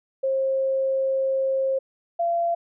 sine tone pair in turn, 534 / 683.4 Hz, C5 / F5, +35 / -38 cents, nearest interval major third, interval 427 cents, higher second, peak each -20 dBFS, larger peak neither, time 0.23-1.79 / 2.19-2.55 s, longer first, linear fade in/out 10 ms, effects none

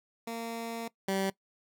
15% pulse tone pair in turn, 230 / 193.41 Hz, A#3 / G3, -23 / -23 cents, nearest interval minor third, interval 300 cents, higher first, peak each -29 / -22 dBFS, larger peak second, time 0.27-0.88 / 1.08-1.3 s, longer first, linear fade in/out 5 ms, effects noise-tail reverb RT60 0.1 s tail -20 dB re dry

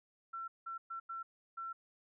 sine tone bursts at uneven times, 1351 Hz, E6, 42 cents sharp, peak -40 dBFS, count 5, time 0.33-0.48 / 0.66-0.78 / 0.9-1 / 1.09-1.23 / 1.57-1.73 s, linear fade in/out 10 ms, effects none

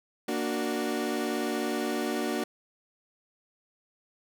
30% pulse chord, Bb augmented, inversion none, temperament equal, 233.1 / 293.7 / 370 Hz, Bb3 / D4 / F#4, 0 / 0 / 0 cents, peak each -30 dBFS, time 0.28-2.44 s, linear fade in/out 5 ms, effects none

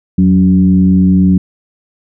sine tone with frequency modulation, 184.4 Hz, F#3, 6 cents flat, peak -5 dBFS, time 0.18-1.38 s, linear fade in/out 5 ms, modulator 98.2 Hz, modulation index 0.68, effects none

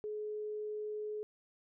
sine tone, 424 Hz, G#4, 36 cents sharp, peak -37 dBFS, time 0.04-1.23 s, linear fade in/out 0 ms, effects none

